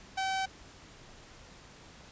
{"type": "tone", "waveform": "sawtooth", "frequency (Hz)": 767, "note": "G5", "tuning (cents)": -38, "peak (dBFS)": -26, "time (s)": [0.17, 0.46], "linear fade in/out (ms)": 10, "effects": ["pink hiss -53 dBFS RMS until 2.11 s", "resampled to 16000 Hz"]}